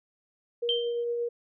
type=tone with tremolo; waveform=sine; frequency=474.3 Hz; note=A#4; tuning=30 cents sharp; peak=-26 dBFS; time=0.62-1.29 s; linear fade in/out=10 ms; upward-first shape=triangle; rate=8.7 Hz; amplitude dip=25%
type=tone with exponential decay; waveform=sine; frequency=3136 Hz; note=G7; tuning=in tune; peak=-22 dBFS; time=0.69-1.04 s; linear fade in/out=1 ms; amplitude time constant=76 ms
effects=none